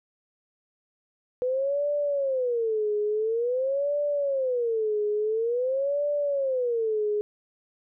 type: tone with vibrato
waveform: sine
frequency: 493.9 Hz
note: B4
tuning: in tune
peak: -23 dBFS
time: 1.42-7.21 s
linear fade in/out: 0 ms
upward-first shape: sine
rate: 0.48 Hz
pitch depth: 290 cents each way
effects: none